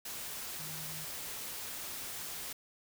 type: tone in noise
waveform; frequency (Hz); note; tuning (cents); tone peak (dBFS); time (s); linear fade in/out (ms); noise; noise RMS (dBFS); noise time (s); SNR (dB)
sine; 155.56; D#3; 0; -48; 0.59-1.05; 5; white; -42; 0.05-2.53; -9
effects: none